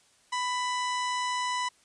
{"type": "harmonic tone with a mistuned harmonic", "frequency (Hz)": 993, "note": "B5", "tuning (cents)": 9, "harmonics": [1, 2, 3, 4, 5, 6, 7, 8, 9], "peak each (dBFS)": [-29, -35, -39, -41, -43, -45, -46, -47, -48], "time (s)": [0.32, 1.69], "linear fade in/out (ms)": 10, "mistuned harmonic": 5, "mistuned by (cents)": 82, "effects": ["white hiss -63 dBFS RMS until 1.84 s", "resampled to 22050 Hz"]}